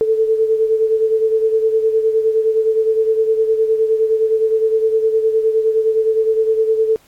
sine beating tone pair, 440 / 449.7 Hz, A4 / A4, 0 / +38 cents, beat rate 9.7 Hz, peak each -13 / -20 dBFS, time 0.01-6.96 s, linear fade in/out 0 ms, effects pink hiss -52 dBFS RMS until 7.07 s + AAC 64 kbps

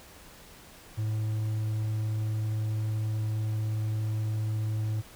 triangle tone, 108.4 Hz, A2, 25 cents flat, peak -25 dBFS, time 0.97-5.02 s, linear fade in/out 20 ms, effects pink hiss -51 dBFS RMS until 5.15 s

